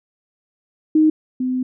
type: tone pair in turn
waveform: sine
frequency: 311.1 / 255 Hz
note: D#4 / C4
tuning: 0 / -44 cents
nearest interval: minor third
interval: 344 cents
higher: first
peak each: -10 / -18 dBFS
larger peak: first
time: 0.95-1.1 / 1.4-1.63 s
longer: second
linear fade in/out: 5 ms
effects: none